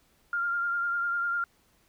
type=tone with vibrato; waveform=sine; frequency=1396.9 Hz; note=F6; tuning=in tune; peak=-26 dBFS; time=0.33-1.44 s; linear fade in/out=2 ms; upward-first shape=triangle; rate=10 Hz; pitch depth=28 cents each way; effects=pink hiss -66 dBFS RMS until 1.88 s